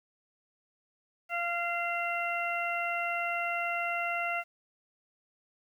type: harmonic tone with a mistuned harmonic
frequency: 691 Hz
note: F5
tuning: 19 cents flat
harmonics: 1 / 2 / 3 / 4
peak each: -34 / -35 / -35 / -36 dBFS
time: 1.29-4.44 s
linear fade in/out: 50 ms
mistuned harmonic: 4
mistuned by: -17 cents
effects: 10-bit